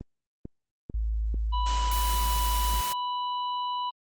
click train, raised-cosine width 3 ms, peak -24 dBFS, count 4, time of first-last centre 0.01-1.343 s, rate 2.25 Hz
sine tone, 54.2 Hz, A1, 25 cents flat, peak -25 dBFS, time 0.94-2.81 s, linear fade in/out 5 ms
harmonic tone, 987.8 Hz, B5, in tune, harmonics 1 / 3 / 4, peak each -28 / -39 / -45 dBFS, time 1.52-3.91 s, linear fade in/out 20 ms
white noise, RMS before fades -34 dBFS, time 1.66-2.93 s, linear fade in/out 5 ms
effects Opus 24 kbps

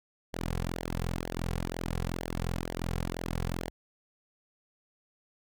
sawtooth tone with flanger, 42.82 Hz, F1, 33 cents flat, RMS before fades -34 dBFS, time 0.33-3.7 s, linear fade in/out 10 ms, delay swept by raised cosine 0.77 to 3.37 ms, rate 2.1 Hz, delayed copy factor -0.85, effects none

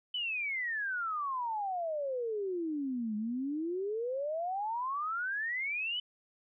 sine exponential two-way sweep, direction down then up, 3040 to 207.7 to 3040 Hz, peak -32 dBFS, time 0.14-6 s, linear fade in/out 5 ms, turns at 3.16 s, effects none

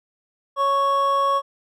triangle tone pair together, 554.4 / 1108.7 Hz, C#5 / C#6, 0 / 0 cents, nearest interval octave, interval 1200 cents, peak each -22 / -16 dBFS, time 0.56-1.42 s, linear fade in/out 50 ms, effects none

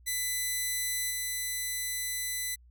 5% pulse tone with level steps, 2000 Hz, B6, 21 cents sharp, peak -19 / -21 dBFS, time 0.06-2.56 s, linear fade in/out 20 ms, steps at 1.1 s, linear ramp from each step 10 ms, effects added 60 Hz sine -54 dBFS peak until 2.7 s

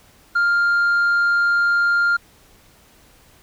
sine tone with tanh clipping, 1400 Hz, F6, 4 cents sharp, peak -15 dBFS, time 0.35-2.17 s, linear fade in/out 10 ms, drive 2 dB, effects pink hiss -52 dBFS RMS until 3.42 s

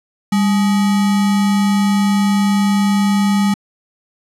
sine tone with sample-and-hold, 200 Hz, G3, 35 cents sharp, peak -11 dBFS, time 0.32-3.54 s, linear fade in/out 5 ms, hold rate 1050 Hz, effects low-pass 11000 Hz 12 dB/octave

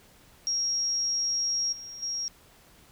sine tone with level steps, 5600 Hz, F8, 4 cents sharp, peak -25 / -39 / -29 dBFS, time 0.47-2.28 s, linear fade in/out 0 ms, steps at 1.72 / 2.02 s, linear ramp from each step 10 ms, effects pink hiss -57 dBFS RMS until 2.91 s

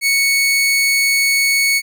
sawtooth tone, 2217 Hz, C#7, in tune, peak -9 dBFS, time 0.01-1.82 s, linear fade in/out 50 ms, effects none

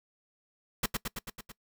pink noise with echo, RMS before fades -28 dBFS, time 0.83-0.86 s, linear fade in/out 5 ms, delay 110 ms, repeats 6, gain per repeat -3 dB, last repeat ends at 1.52 s, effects noise-tail reverb RT60 0.1 s tail -22 dB re dry

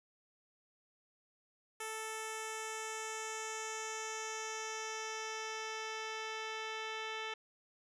10% pulse tone with low-pass filter sweep, 440 Hz, A4, in tune, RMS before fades -42 dBFS, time 1.8-7.34 s, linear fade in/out 5 ms, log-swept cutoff 9700 to 3900 Hz, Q 2.8, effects none

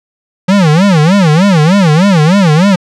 square tone with vibrato, 174.61 Hz, F3, in tune, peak -5 dBFS, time 0.48-2.76 s, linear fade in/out 10 ms, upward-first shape sine, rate 3.3 Hz, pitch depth 270 cents each way, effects low-pass 6000 Hz 12 dB/octave

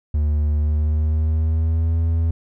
triangle tone with pitch glide, 75 to 82.26 Hz, D2 to E2, +37 to -3 cents, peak -14 dBFS, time 0.14-2.31 s, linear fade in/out 5 ms, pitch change +160 cents, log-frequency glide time 0.6-1.95 s, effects none

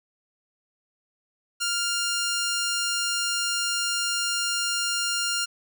10% pulse tone, 1400 Hz, F6, 4 cents sharp, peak -16 dBFS, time 1.6-5.46 s, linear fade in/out 20 ms, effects none

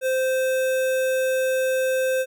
square tone with notch filter, 520 Hz, C5, 11 cents flat, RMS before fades -22 dBFS, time 0.01-2.26 s, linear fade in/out 50 ms, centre 4600 Hz, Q 1.7, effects none

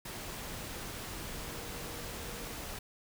sine tone in noise, 474 Hz, A#4, 29 cents sharp, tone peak -52 dBFS, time 1.32-2.54 s, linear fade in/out 5 ms, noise pink, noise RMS -42 dBFS, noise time 0.05-2.79 s, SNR -13 dB, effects none

